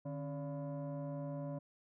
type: tone with frequency modulation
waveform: sine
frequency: 150 Hz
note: D3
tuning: 37 cents sharp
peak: -38 dBFS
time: 0.05-1.59 s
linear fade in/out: 10 ms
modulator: 424 Hz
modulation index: 1.1
effects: tanh soft clip ceiling -34 dBFS